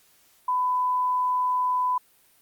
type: tone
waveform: sine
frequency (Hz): 1001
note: B5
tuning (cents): +23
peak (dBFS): -21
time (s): 0.48-1.98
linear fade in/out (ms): 5
effects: white hiss -60 dBFS RMS until 2.41 s + Opus 48 kbps